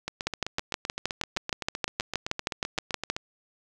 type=two click trains; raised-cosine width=0.2 ms; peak=-14 / -9 dBFS; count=25 / 19; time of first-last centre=0.08-3.165 / 0.27-3.1 s; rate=7.78 / 6.36 Hz; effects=none